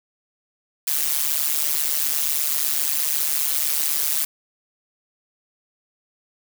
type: noise with amplitude modulation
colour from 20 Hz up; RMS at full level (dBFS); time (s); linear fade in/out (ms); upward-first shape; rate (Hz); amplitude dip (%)
blue; -18; 0.87-4.25; 5; sine; 148; 100
effects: none